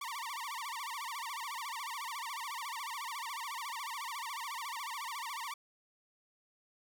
sawtooth tone with vibrato, 1028 Hz, C6, 31 cents flat, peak -35 dBFS, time 0.01-5.54 s, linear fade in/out 5 ms, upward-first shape sine, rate 14 Hz, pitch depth 230 cents each way, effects none

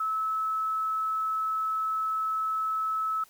sine tone, 1300 Hz, E6, 24 cents flat, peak -26 dBFS, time 0-3.24 s, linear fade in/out 5 ms, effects white hiss -58 dBFS RMS until 3.29 s

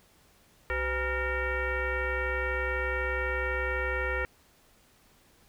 sine tone with frequency modulation, 952 Hz, A#5, 36 cents sharp, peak -27 dBFS, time 0.7-4.25 s, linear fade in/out 0 ms, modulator 444 Hz, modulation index 2.8, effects pink hiss -62 dBFS RMS until 5.48 s

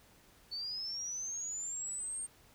sine linear sweep, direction up, 4435 to 8720 Hz, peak -37 dBFS, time 0.51-2.27 s, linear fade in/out 20 ms, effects pink hiss -63 dBFS RMS until 2.54 s

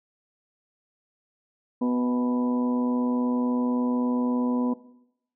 harmonic tone with a mistuned harmonic, 123.47 Hz, B2, in tune, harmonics 2 / 3 / 4 / 5 / 6 / 7 / 8, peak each -22 / -38 / -32 / -41 / -44 / -44 / -36 dBFS, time 1.81-4.74 s, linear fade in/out 10 ms, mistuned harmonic 5, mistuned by +24 cents, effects noise-tail reverb RT60 0.8 s tail -18 dB re dry

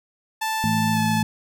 sawtooth tone with pitch glide, 880 to 864.9 Hz, A5 to A5, 0 to -30 cents, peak -19 dBFS, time 0.41-1.23 s, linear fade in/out 10 ms, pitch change -30 cents, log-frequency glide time 0.93-0.98 s
harmonic tone, 54.5 Hz, A1, 16 cents flat, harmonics 2 / 3 / 4, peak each -27 / -26 / -22 dBFS, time 0.64-1.23 s, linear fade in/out 0 ms
effects none

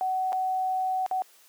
sine tone with dropouts, 750 Hz, F#5, 23 cents sharp, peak -24 dBFS, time 0.01-1.22 s, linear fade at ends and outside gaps 0 ms, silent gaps 0.322-0.329 / 1.063-1.112 s, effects white hiss -57 dBFS RMS until 1.48 s + high-pass 400 Hz 12 dB/octave

